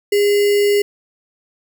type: tone with sample-and-hold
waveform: sine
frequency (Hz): 408.5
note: G#4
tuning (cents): -29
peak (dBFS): -11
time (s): 0.12-0.82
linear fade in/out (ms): 5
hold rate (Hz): 2450
effects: none